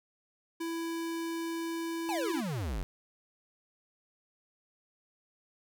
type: tone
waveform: square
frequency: 331.7 Hz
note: E4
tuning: 11 cents sharp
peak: -34 dBFS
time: 0.6-2.41 s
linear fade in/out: 10 ms
type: exponential sweep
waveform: square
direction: down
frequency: 900 to 40.53 Hz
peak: -33 dBFS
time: 2.09-2.83 s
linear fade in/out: 0 ms
effects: none